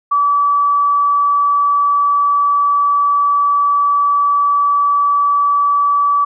sine tone, 1150 Hz, D6, 37 cents flat, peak -10 dBFS, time 0.11-6.25 s, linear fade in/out 10 ms, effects none

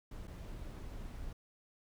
brown noise with dropouts, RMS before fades -45 dBFS, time 0.11-1.33 s, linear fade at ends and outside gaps 5 ms, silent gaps 0.273-0.278 s, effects none

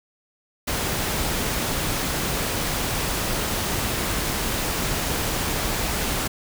pink noise, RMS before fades -25 dBFS, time 0.67-6.28 s, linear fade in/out 10 ms, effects none

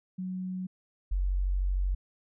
sine tone pair in turn, 185 / 46.48 Hz, F#3 / F#1, 0 / +9 cents, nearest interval 2 octaves, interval 2391 cents, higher first, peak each -32 / -25 dBFS, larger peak second, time 0.18-0.67 / 1.11-1.95 s, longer second, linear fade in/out 10 ms, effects none

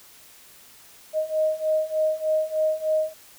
sine beating tone pair, 622.3 / 625.6 Hz, D#5 / D#5, 0 / +9 cents, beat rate 3.3 Hz, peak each -25 / -23 dBFS, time 1.13-3.14 s, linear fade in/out 50 ms, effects white hiss -50 dBFS RMS until 3.38 s

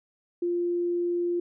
sine tone, 348.6 Hz, F4, 3 cents flat, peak -24 dBFS, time 0.42-1.4 s, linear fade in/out 5 ms, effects none

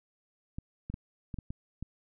clicks, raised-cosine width 5 ms, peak -25 dBFS, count 7, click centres 0.585 / 0.9 / 0.941 / 1.342 / 1.387 / 1.505 / 1.826 s, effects none

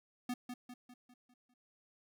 square tone with echo, 246.9 Hz, B3, in tune, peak -36 dBFS, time 0.29-0.34 s, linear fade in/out 5 ms, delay 200 ms, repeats 6, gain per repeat -6 dB, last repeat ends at 1.54 s, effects none

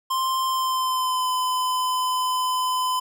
square tone with pitch glide, 1048 to 1015.2 Hz, C6 to B5, +2 to +47 cents, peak -22 dBFS, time 0.1-3 s, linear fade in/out 10 ms, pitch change -55 cents, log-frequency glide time 0.46-1.29 s, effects none

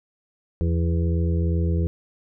harmonic tone with a mistuned harmonic, 82.6 Hz, E2, 4 cents sharp, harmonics 1 / 2 / 4 / 5 / 6, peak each -20 / -26 / -32 / -34 / -36 dBFS, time 0.61-1.87 s, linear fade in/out 0 ms, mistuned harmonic 2, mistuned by +54 cents, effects none

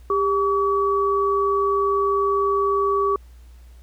sine tone pair together, 398.8 / 1139 Hz, G4 / C#6, +30 / +47 cents, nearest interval octave + tritone, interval 1817 cents, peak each -20 dBFS, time 0.1-3.16 s, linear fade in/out 2 ms, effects added 60 Hz sine -42 dBFS peak until 3.82 s + pink hiss -59 dBFS RMS until 3.82 s

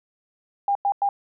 sine tone bursts, 803 Hz, G5, 41 cents sharp, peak -18 dBFS, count 3, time 0.68-1.09 s, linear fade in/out 2 ms, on 72 ms, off 97 ms, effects none

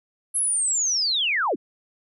sine linear sweep, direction down, 11010 to 181.2 Hz, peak -20 dBFS, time 0.34-1.56 s, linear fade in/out 20 ms, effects none

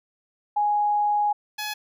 sine / 10% pulse tone pair in turn, 830.6 / 845.1 Hz, G#5 / G#5, 0 / +30 cents, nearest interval unison, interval 30 cents, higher second, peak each -19 / -20 dBFS, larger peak first, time 0.56-1.33 / 1.58-1.74 s, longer first, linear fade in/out 10 ms, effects none

